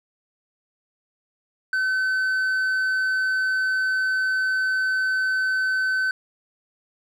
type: tone with hard clipping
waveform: sine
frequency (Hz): 1524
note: G6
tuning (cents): -49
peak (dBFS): -21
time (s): 1.73-6.11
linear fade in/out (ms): 2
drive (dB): 3
effects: none